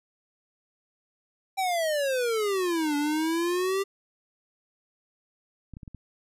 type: exponential two-way sweep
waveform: square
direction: down then up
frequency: 784 to 287.6 to 397.4 Hz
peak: -25 dBFS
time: 1.57-3.84 s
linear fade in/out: 20 ms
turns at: 2.96 s
type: clicks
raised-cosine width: 5 ms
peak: -29 dBFS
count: 5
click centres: 5.737 / 5.769 / 5.832 / 5.878 / 5.947 s
effects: resampled to 32000 Hz